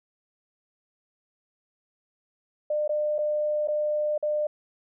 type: tone with dropouts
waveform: sine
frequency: 601 Hz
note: D5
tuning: 40 cents sharp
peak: -23 dBFS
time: 2.7-4.47 s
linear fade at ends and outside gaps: 5 ms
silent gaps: 2.878-2.892 / 3.183-3.187 / 3.675-3.683 / 4.179-4.226 s
effects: none